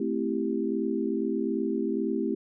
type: chord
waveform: sine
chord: A minor seventh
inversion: none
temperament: equal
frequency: 220 / 261.6 / 329.6 / 392 Hz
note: A3 / C4 / E4 / G4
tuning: 0 / 0 / 0 / 0 cents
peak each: -31 dBFS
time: 0-2.35 s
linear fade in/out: 5 ms
effects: none